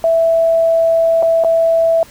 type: tone with dropouts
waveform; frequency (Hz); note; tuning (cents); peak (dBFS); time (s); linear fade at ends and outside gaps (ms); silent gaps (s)
sine; 659.3; E5; 0; -9; 0.04-2.03; 1; 1.225-1.229 / 1.438-1.446
effects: pink hiss -41 dBFS RMS until 2.1 s